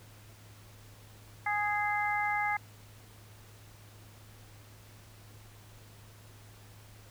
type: harmonic tone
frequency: 415 Hz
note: G#4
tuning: 1 cent flat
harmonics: 2 / 3 / 4 / 5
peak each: -31 / -38 / -36 / -33 dBFS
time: 1.46-2.57 s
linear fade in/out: 5 ms
effects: added 105 Hz sine -53 dBFS peak until 7.1 s + pink hiss -57 dBFS RMS until 7.1 s